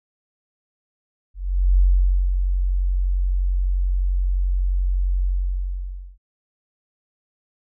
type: tone with ADSR envelope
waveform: sine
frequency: 45.78 Hz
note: F#1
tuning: 18 cents flat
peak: -11 dBFS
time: 1.34-6.18 s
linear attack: 440 ms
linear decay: 520 ms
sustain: -6 dB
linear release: 930 ms
effects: none